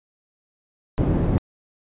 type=low-pass noise; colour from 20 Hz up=white; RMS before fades=-20 dBFS; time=0.98-1.38 s; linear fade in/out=0 ms; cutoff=220 Hz; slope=12 dB/octave; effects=resampled to 8000 Hz